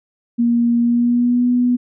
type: tone with pitch glide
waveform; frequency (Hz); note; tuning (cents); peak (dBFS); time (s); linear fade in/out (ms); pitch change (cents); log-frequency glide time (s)
sine; 236.3 to 245.8; A#3 to B3; +24 to -8; -12; 0.38-1.77; 20; +68; 0.8-1.48
effects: none